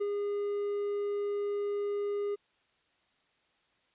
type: tone with ADSR envelope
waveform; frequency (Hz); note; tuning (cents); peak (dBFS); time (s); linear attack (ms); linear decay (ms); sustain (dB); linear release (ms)
triangle; 408.2; G#4; -30; -26; 0-2.36; 15; 44; -2; 20
effects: white hiss -71 dBFS RMS until 3.94 s + resampled to 8000 Hz